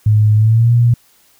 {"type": "tone with pitch glide", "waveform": "sine", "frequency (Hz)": [106.7, 119.08], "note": ["G#2", "A#2"], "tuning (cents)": [47, 37], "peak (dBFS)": -7, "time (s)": [0.06, 0.94], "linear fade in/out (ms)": 5, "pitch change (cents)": 190, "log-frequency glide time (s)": [0.36, 0.72], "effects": ["white hiss -52 dBFS RMS until 1.39 s"]}